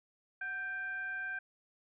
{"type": "tone with frequency modulation", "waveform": "sine", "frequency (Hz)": 1568, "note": "G6", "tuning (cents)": 0, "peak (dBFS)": -36, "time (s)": [0.41, 1.39], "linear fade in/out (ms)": 5, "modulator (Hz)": 828, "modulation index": 0.36, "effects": []}